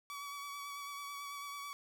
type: tone with vibrato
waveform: sawtooth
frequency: 1138 Hz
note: C#6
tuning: 45 cents sharp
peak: -39 dBFS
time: 0.1-1.73 s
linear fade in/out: 0 ms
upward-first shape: sine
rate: 9.1 Hz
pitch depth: 20 cents each way
effects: none